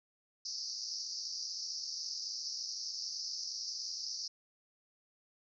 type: band-pass noise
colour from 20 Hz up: white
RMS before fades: -41 dBFS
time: 0.45-4.28 s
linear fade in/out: 5 ms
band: 4600 to 5800 Hz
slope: 96 dB/octave
effects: none